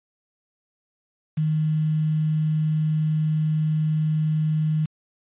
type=tone with quantisation; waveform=sine; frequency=155.2 Hz; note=D#3; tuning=4 cents flat; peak=-19 dBFS; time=1.37-4.86 s; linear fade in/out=10 ms; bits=7; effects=resampled to 8000 Hz